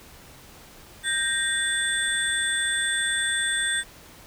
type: tone cluster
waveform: sine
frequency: 1581 / 1866 / 3508 / 8320 Hz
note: G6 / A#6 / A7 / C9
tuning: +14 / +1 / -6 / -11 cents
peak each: -28 dBFS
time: 1.03-3.84 s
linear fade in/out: 50 ms
effects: pink hiss -48 dBFS RMS until 4.26 s